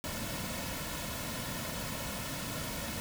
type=noise with comb filter; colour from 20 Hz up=pink; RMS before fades=-38 dBFS; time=0.04-3 s; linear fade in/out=0 ms; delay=2.5 ms; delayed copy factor=-0.6; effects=none